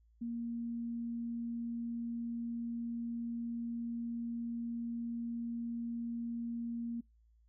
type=tone; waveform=sine; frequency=234.2 Hz; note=A#3; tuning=8 cents sharp; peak=-36 dBFS; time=0.21-7.01 s; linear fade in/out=10 ms; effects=noise-tail reverb RT60 0.2 s tail -26 dB re dry + added 56 Hz sine -64 dBFS peak until 7.48 s